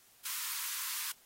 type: high-pass noise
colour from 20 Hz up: white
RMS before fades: -38 dBFS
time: 0.25-1.12 s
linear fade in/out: 5 ms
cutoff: 930 Hz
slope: 96 dB/octave
effects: white hiss -63 dBFS RMS until 1.25 s + AAC 48 kbps